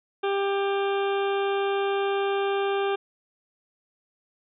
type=harmonic tone; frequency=396.3 Hz; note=G4; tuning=19 cents sharp; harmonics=1 / 2 / 3 / 4 / 6 / 7 / 8 / 9; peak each=-24 / -30 / -34 / -36 / -40 / -41 / -42 / -43 dBFS; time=0.23-2.96 s; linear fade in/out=10 ms; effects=none